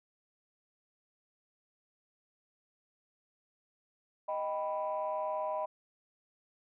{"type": "chord", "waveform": "sine", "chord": "Eb augmented", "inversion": "none", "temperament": "equal", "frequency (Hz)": [622.3, 784, 987.8], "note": ["Eb5", "G5", "B5"], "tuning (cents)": [0, 0, 0], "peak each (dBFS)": [-34, -39, -36], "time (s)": [4.28, 5.66], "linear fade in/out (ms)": 10, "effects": ["tanh soft clip ceiling -25 dBFS"]}